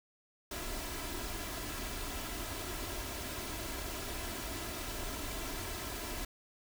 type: noise with comb filter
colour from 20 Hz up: pink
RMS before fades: -40 dBFS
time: 0.51-6.25 s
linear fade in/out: 5 ms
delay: 3 ms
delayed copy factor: +0.55
effects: none